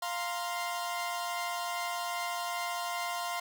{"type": "chord", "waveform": "sawtooth", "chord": "F suspended fourth", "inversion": "none", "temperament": "equal with one note detuned", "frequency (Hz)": [698.5, 935.6, 1046.5], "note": ["F5", "Bb5", "C6"], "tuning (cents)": [0, 6, 0], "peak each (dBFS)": [-32, -38, -33], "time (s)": [0.02, 3.4], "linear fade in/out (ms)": 5, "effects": []}